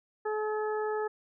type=harmonic tone; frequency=428 Hz; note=A4; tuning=48 cents flat; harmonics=1 / 2 / 3 / 4; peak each=-30 / -36 / -40 / -42 dBFS; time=0.25-1.08 s; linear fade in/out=10 ms; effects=none